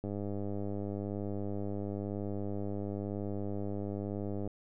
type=click train; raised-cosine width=2 ms; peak=-25 dBFS; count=449; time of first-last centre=0.04-4.476 s; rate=101 Hz; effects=none